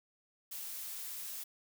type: noise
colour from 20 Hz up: blue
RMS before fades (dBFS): -43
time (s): 0.51-1.44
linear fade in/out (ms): 10
effects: none